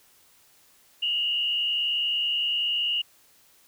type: tone with frequency modulation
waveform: sine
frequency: 2875 Hz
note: F7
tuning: 50 cents sharp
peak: -23 dBFS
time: 1.02-3.02 s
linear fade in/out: 10 ms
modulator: 70.4 Hz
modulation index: 1.2
effects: white hiss -59 dBFS RMS until 3.67 s